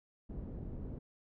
pink low-pass noise, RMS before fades -43 dBFS, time 0.29-0.99 s, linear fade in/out 10 ms, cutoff 300 Hz, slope 12 dB/octave, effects none

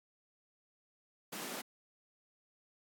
pink high-pass noise, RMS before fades -43 dBFS, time 1.32-1.62 s, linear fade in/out 10 ms, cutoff 180 Hz, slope 48 dB/octave, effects AAC 64 kbps

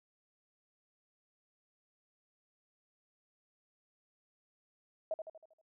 sine tone with echo, 638 Hz, D#5, 43 cents sharp, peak -32 dBFS, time 5.11-5.14 s, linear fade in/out 2 ms, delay 79 ms, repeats 6, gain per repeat -6 dB, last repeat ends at 5.614 s, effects none

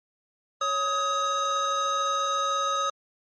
square tone pair together, 554.4 / 1261.6 Hz, C#5 / D#6, 0 / +24 cents, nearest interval octave + major second, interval 1424 cents, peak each -33 / -25 dBFS, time 0.61-2.9 s, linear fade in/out 5 ms, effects MP3 32 kbps

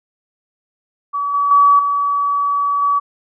sine tone with level steps, 1141 Hz, C#6, 50 cents sharp, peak -17 / -13 / -7 / -14 / -12 dBFS, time 1.13-3 s, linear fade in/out 20 ms, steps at 1.34 / 1.51 / 1.79 / 2.82 s, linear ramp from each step 2 ms, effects none

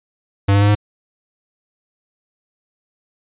square tone with pitch steps, 99.3 / 100.86 / 102.45 / 104.06 Hz, G2 / G2 / G#2 / G#2, +23 / +50 / -23 / +4 cents, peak -11 dBFS, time 0.48-0.752 s, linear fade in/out 10 ms, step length 68 ms, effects resampled to 8000 Hz

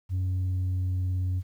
sine tone with pitch glide, 92.5 to 91.75 Hz, F#2 to F#2, 0 to -14 cents, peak -22 dBFS, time 0.09-1.43 s, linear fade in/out 50 ms, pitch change -14 cents, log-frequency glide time 0.21-1.06 s, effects tanh soft clip ceiling -24 dBFS + 10-bit

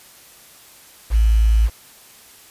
sine tone with quantisation, 55 Hz, A1, in tune, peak -11 dBFS, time 1.1-1.7 s, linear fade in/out 50 ms, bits 6, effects white hiss -46 dBFS RMS until 2.5 s + resampled to 32000 Hz

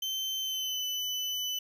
35% pulse tone with pitch glide, 3092 to 2999 Hz, G7 to F#7, -24 to +23 cents, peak -29 dBFS, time 0.02-1.59 s, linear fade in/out 5 ms, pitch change -53 cents, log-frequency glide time 0.4-0.86 s, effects none

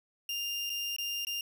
30% pulse tone with dropouts, 2800 Hz, F7, 4 cents sharp, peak -30 dBFS, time 0.29-1.41 s, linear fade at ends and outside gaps 2 ms, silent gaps 0.696-0.7 / 0.964-0.984 / 1.25-1.269 s, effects none

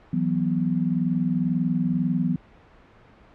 sine chord, E suspended second, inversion none, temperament equal, 164.81 / 185 / 246.9 Hz, E3 / F#3 / B3, 0 / 0 / 0 cents, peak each -25 dBFS, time 0.13-2.36 s, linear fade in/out 5 ms, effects pink hiss -52 dBFS RMS until 3.34 s + low-pass 2000 Hz 12 dB/octave

